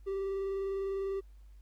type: tone with vibrato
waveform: triangle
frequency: 390 Hz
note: G4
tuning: 9 cents flat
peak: -30 dBFS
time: 0.06-1.21 s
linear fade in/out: 20 ms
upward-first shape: triangle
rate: 20 Hz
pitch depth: 30 cents each way
effects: added 50 Hz sine -51 dBFS peak until 1.61 s + pink hiss -74 dBFS RMS until 1.61 s